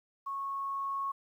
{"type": "tone with level ramp", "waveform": "sine", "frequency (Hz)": 1100, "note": "C#6", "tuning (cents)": -14, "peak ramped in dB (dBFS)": [-34, -31], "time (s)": [0.26, 1.12], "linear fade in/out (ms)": 10, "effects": ["11-bit"]}